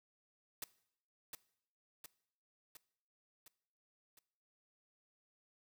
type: noise with echo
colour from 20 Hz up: white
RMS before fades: -43 dBFS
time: 0.62-0.64 s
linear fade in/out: 2 ms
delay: 710 ms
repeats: 5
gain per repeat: -4 dB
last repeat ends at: 4.19 s
effects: noise-tail reverb RT60 0.7 s tail -19 dB re dry